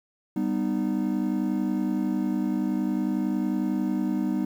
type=chord; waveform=triangle; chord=G augmented; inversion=none; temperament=equal with one note detuned; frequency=196 / 246.9 / 307.4 Hz; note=G3 / B3 / D#4; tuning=0 / 0 / -21 cents; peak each=-26 dBFS; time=0.36-4.45 s; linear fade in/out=5 ms; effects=9-bit